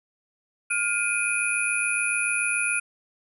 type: tone cluster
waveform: sine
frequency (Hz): 1416 / 2412 / 2519 / 9820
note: F6 / D7 / D#7 / D#9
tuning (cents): +23 / +46 / +21 / -24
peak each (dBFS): -28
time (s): 0.7-2.8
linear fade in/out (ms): 10
effects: none